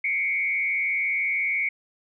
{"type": "tone with frequency modulation", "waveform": "sine", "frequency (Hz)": 2217, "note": "C#7", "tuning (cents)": 0, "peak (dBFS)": -22, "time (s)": [0.04, 1.69], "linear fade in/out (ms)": 5, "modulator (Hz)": 106, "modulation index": 0.93, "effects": []}